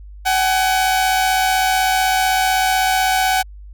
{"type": "tone pair together", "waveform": "sawtooth", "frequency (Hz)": [754.7, 830.6], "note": ["F#5", "G#5"], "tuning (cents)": [34, 0], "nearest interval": "major second", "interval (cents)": 166, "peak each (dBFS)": [-11, -19], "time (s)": [0.25, 3.43], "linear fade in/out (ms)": 20, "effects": ["added 50 Hz sine -34 dBFS peak until 3.73 s"]}